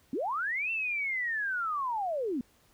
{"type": "linear two-way sweep", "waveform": "sine", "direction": "up then down", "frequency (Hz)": [225.4, 2710, 225.4], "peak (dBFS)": -29, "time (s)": [0.13, 2.41], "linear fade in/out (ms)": 2, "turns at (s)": 0.71, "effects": ["pink hiss -65 dBFS RMS until 2.73 s"]}